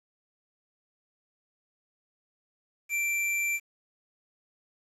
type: tone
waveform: square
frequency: 2349 Hz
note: D7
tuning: in tune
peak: -27 dBFS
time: 2.89-3.6 s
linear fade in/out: 50 ms
effects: resampled to 32000 Hz + 9-bit